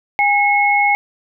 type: tone pair together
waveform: sine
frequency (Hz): 816 / 2178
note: G#5 / C#7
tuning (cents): -31 / -31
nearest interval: octave + perfect fourth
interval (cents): 1700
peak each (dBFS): -14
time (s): 0.19-0.95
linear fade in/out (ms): 0
effects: none